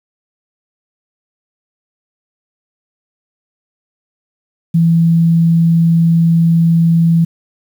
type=tone; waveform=sine; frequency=166.3 Hz; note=E3; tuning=16 cents sharp; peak=-7 dBFS; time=4.74-7.25 s; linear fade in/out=10 ms; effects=7-bit